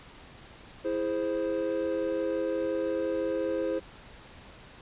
triangle chord, E augmented, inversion none, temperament equal, 329.6 / 415.3 / 523.3 Hz, E4 / G#4 / B#4, 0 / 0 / 0 cents, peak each -30 / -32 / -28 dBFS, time 0.84-3.8 s, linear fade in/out 20 ms, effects pink hiss -50 dBFS RMS until 4.81 s + resampled to 8000 Hz

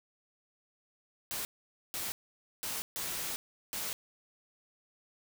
white noise bursts at uneven times, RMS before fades -37 dBFS, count 5, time 1.31-1.45 / 1.94-2.12 / 2.63-2.82 / 2.96-3.36 / 3.73-3.93 s, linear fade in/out 0 ms, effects none

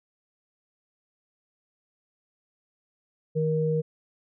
sine tone pair together, 157 / 471.1 Hz, D#3 / A#4, +16 / +18 cents, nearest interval octave + perfect fifth, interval 1902 cents, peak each -25 dBFS, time 3.35-3.82 s, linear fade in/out 20 ms, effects none

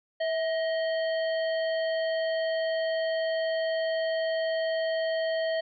harmonic tone with a mistuned harmonic, 628 Hz, D#5, 16 cents sharp, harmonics 1 / 3 / 5 / 7, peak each -26 / -36 / -40 / -43 dBFS, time 0.2-5.61 s, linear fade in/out 10 ms, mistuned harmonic 1, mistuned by +57 cents, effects none

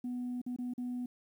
sine tone with dropouts, 246.9 Hz, B3, in tune, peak -33 dBFS, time 0.04-1.06 s, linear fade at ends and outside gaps 5 ms, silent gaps 0.416-0.463 / 0.563-0.586 / 0.737-0.779 s, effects tanh soft clip ceiling -32 dBFS + 11-bit

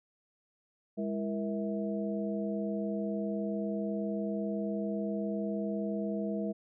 sine tone cluster, 205.2 / 332.7 / 471.1 / 649 Hz, G#3 / E4 / A#4 / E5, -21 / +16 / +18 / -27 cents, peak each -33 / -39 / -39 / -39 dBFS, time 0.97-6.53 s, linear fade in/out 20 ms, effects none

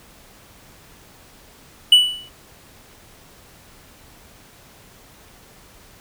triangle tone with exponential decay, 2960 Hz, F#7, in tune, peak -3 dBFS, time 1.92-2.29 s, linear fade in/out 5 ms, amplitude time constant 80 ms, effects pink hiss -48 dBFS RMS until 6 s

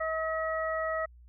harmonic tone, 640 Hz, D#5, 49 cents sharp, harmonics 1 / 2 / 3, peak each -31 / -34 / -36 dBFS, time 0-1.06 s, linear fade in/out 10 ms, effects added 60 Hz sine -51 dBFS peak until 1.28 s

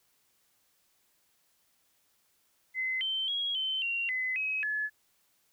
sine tone with pitch steps, 2047 / 3101 / 3304 / 3077 / 2755 / 2027 / 2548 / 1712 Hz, C7 / G7 / G#7 / G7 / F7 / B6 / D#7 / A6, -38 / -19 / -10 / -33 / -24 / +45 / +41 / -48 cents, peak -29 dBFS, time 2.74-4.9 s, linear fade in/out 50 ms, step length 270 ms, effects white hiss -71 dBFS RMS until 5.52 s

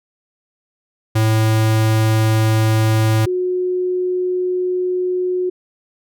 square / sine tone pair in turn, 110.1 / 364.2 Hz, A2 / F#4, +2 / -27 cents, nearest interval octave + major sixth, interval 2071 cents, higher second, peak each -13 / -16 dBFS, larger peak first, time 1.15-3.26 / 3.26-5.5 s, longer second, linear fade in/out 10 ms, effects none

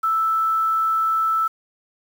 sine tone with quantisation, 1318.5 Hz, E6, in tune, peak -17 dBFS, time 0.03-1.48 s, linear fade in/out 10 ms, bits 7, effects none

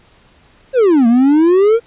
triangle exponential two-way sweep, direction down then up, 551 to 226 to 476.5 Hz, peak -5 dBFS, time 0.73-1.8 s, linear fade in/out 50 ms, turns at 1.07 s, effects pink hiss -49 dBFS RMS until 1.86 s + resampled to 8000 Hz

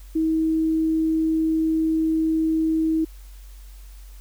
sine tone, 319.6 Hz, D#4, 47 cents sharp, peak -18 dBFS, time 0.15-3.05 s, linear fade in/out 10 ms, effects added 47 Hz sine -39 dBFS peak until 4.2 s + white hiss -54 dBFS RMS until 4.2 s

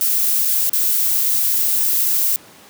violet noise with dropouts, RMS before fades -17 dBFS, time 0.01-2.36 s, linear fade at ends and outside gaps 0 ms, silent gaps 0.45-0.454 / 0.695-0.733 s, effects pink hiss -44 dBFS RMS until 2.69 s + high-pass 150 Hz 12 dB/octave

